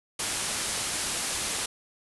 white low-pass noise, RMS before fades -31 dBFS, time 0.19-1.66 s, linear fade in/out 5 ms, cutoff 11000 Hz, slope 96 dB/octave, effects none

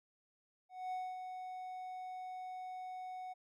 triangle tone with ADSR envelope, 740 Hz, F#5, in tune, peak -35 dBFS, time 0.69-3.34 s, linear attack 230 ms, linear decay 240 ms, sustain -6 dB, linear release 19 ms, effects none

